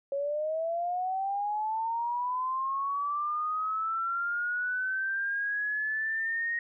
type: linear sweep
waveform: sine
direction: up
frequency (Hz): 550 to 1874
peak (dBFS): -28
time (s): 0.12-6.59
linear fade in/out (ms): 2
effects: none